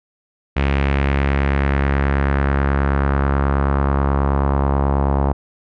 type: tone with low-pass filter sweep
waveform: sawtooth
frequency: 69.3 Hz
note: C#2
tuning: in tune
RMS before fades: -17 dBFS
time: 0.56-5.33 s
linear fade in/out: 10 ms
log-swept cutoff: 2500 to 890 Hz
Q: 2.2
effects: none